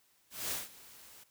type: noise with ADSR envelope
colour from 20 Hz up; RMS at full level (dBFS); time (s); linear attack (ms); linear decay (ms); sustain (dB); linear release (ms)
white; -35; 0.3-1.24; 210; 170; -20; 10
effects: white hiss -70 dBFS RMS until 1.3 s